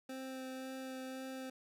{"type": "tone with vibrato", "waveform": "25% pulse", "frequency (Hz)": 261.6, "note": "C4", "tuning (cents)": 0, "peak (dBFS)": -39, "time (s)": [0.09, 1.5], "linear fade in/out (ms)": 5, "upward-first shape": "sine", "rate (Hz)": 1.9, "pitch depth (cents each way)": 10, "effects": []}